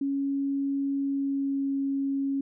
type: tone with pitch glide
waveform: sine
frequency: 277.1 to 274.9 Hz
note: C#4 to C#4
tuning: -1 to -14 cents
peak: -25 dBFS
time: 0.01-2.41 s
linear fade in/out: 5 ms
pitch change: -13 cents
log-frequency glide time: 0.99-1.75 s
effects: none